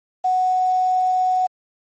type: tone with quantisation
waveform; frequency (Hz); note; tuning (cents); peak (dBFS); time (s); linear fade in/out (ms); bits
sine; 740; F#5; 0; -15; 0.24-1.47; 10; 7
effects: MP3 32 kbps